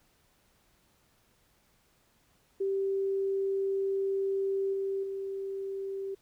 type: tone with level steps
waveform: sine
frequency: 390 Hz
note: G4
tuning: 9 cents flat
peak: -27 / -29 / -33 dBFS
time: 2.6-6.15 s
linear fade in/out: 10 ms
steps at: 4.73 / 5.03 s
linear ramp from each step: 5 ms
effects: pink hiss -68 dBFS RMS until 6.21 s